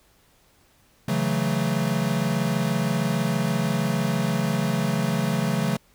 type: chord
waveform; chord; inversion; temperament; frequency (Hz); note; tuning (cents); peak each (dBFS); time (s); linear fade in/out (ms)
square; F# minor seventh; second; equal; 138.59 / 164.81 / 185 / 220; C#3 / E3 / F#3 / A3; 0 / 0 / 0 / 0; -28; 1.08-5.77; 5
effects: pink hiss -60 dBFS RMS until 5.94 s